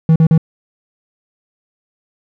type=tone bursts; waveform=triangle; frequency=160.9 Hz; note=E3; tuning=42 cents flat; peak=-4 dBFS; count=3; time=0.09-0.378 s; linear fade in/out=2 ms; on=68 ms; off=42 ms; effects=none